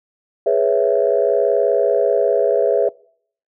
sine chord, C# minor seventh, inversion second, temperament equal, 415.3 / 493.9 / 554.4 / 659.3 Hz, G#4 / B4 / C#5 / E5, 0 / 0 / 0 / 0 cents, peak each -18 dBFS, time 0.46-2.89 s, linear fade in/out 5 ms, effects noise-tail reverb RT60 0.6 s tail -24 dB re dry + tanh soft clip ceiling -3 dBFS

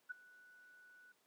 sine tone with ADSR envelope, 1480 Hz, F#6, in tune, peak -39 dBFS, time 0.09-1.12 s, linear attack 20 ms, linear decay 13 ms, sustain -21 dB, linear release 3 ms, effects pink hiss -75 dBFS RMS until 1.26 s + high-pass 300 Hz 12 dB/octave

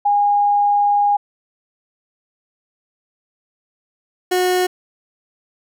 sine / 30% pulse tone pair in turn, 818 / 364.4 Hz, G#5 / F#4, -26 / -26 cents, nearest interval octave + major second, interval 1400 cents, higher first, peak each -12 dBFS, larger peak neither, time 0.05-1.17 / 4.31-4.67 s, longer first, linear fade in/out 10 ms, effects none

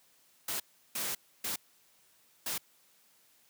white noise bursts at uneven times, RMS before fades -35 dBFS, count 4, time 0.48-0.6 / 0.95-1.15 / 1.44-1.56 / 2.46-2.58 s, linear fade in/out 5 ms, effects white hiss -66 dBFS RMS until 3.49 s + high-pass 100 Hz 12 dB/octave

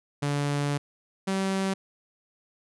sawtooth tone pair in turn, 143.9 / 192.52 Hz, D3 / G3, -35 / -31 cents, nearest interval perfect fourth, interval 504 cents, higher second, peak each -21 dBFS, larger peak neither, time 0.22-0.78 / 1.27-1.74 s, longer first, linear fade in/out 10 ms, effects resampled to 24000 Hz

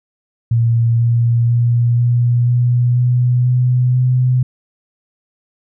sine tone with pitch steps, 116.3 / 117.72 / 119.16 / 120.61 / 122.08 / 123.57 / 125.08 / 126.61 Hz, A#2 / A#2 / A#2 / B2 / B2 / B2 / B2 / B2, -4 / +17 / +38 / -41 / -20 / +1 / +22 / +43 cents, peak -10 dBFS, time 0.51-4.43 s, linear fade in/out 5 ms, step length 490 ms, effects none

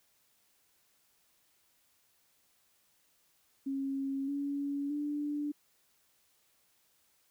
sine tone with pitch steps, 272.4 / 282.7 / 293.3 Hz, C#4 / C#4 / D4, -30 / +34 / -2 cents, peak -32 dBFS, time 3.66-5.52 s, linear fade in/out 10 ms, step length 620 ms, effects white hiss -71 dBFS RMS until 7.3 s

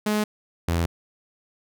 sawtooth tone pair in turn, 211.4 / 84.45 Hz, G#3 / E2, +31 / +42 cents, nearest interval octave + major third, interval 1589 cents, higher first, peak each -17 dBFS, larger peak neither, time 0.06-0.24 / 0.68-0.86 s, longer neither, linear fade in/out 5 ms, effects none

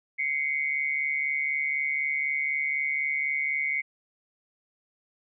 sine tone pair together, 2077 / 2221 Hz, C7 / C#7, -13 / +3 cents, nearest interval minor second, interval 116 cents, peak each -28 dBFS, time 0.18-3.82 s, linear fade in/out 20 ms, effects none

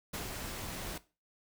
pink noise with ADSR envelope, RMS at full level -38 dBFS, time 0.13-0.98 s, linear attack 12 ms, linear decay 100 ms, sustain -3 dB, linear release 5 ms, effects noise-tail reverb RT60 0.3 s tail -17 dB re dry

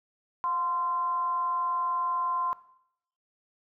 sine tone with frequency modulation, 1038 Hz, C6, 14 cents flat, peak -26 dBFS, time 0.44-2.53 s, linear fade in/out 0 ms, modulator 325 Hz, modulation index 0.31, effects noise-tail reverb RT60 0.7 s tail -17 dB re dry

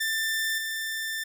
sawtooth tone with level steps, 1781 Hz, A6, 21 cents sharp, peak -22 / -26 dBFS, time 0-1.24 s, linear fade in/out 10 ms, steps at 0.58 s, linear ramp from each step 2 ms, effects none

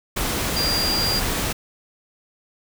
sine tone in noise, 4780 Hz, D8, 30 cents sharp, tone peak -21 dBFS, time 0.56-1.2 s, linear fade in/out 10 ms, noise pink, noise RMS -24 dBFS, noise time 0.16-1.53 s, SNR 0 dB, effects none

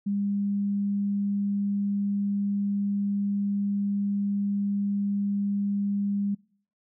sine tone, 201.3 Hz, G3, 46 cents sharp, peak -24 dBFS, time 0.06-6.35 s, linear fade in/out 10 ms, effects noise-tail reverb RT60 0.6 s tail -26 dB re dry

